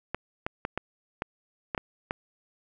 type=clicks; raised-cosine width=0.5 ms; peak=-14 dBFS; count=8; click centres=0.146 / 0.465 / 0.651 / 0.776 / 1.221 / 1.748 / 1.778 / 2.109 s; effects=none